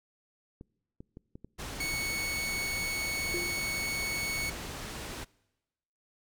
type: clicks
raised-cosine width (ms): 3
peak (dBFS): -32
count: 11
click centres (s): 0.611 / 1.005 / 1.171 / 1.355 / 1.446 / 1.939 / 2.201 / 2.826 / 3.192 / 3.293 / 3.327
type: low-pass noise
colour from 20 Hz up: pink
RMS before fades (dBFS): -40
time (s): 1.58-5.25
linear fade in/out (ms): 20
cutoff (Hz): 10000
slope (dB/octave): 12
type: tone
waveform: sawtooth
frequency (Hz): 2217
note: C#7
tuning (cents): 0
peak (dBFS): -28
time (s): 1.8-4.5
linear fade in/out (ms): 5
type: tone with exponential decay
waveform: sine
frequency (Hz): 349.2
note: F4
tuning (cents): 0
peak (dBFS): -31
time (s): 3.34-3.8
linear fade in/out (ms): 2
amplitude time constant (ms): 98
effects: noise-tail reverb RT60 1.0 s tail -24 dB re dry